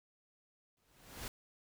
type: noise with exponential growth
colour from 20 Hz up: pink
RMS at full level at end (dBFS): -41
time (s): 0.77-1.28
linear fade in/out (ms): 1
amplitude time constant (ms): 110
effects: none